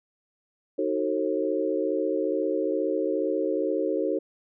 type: chord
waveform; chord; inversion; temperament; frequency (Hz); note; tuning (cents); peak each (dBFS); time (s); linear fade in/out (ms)
sine; D# diminished seventh; none; just; 311.1 / 373.4 / 448 / 537.6; D#4 / F#4 / A4 / C5; 0 / +16 / +31 / +47; -29; 0.78-4.19; 10
effects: none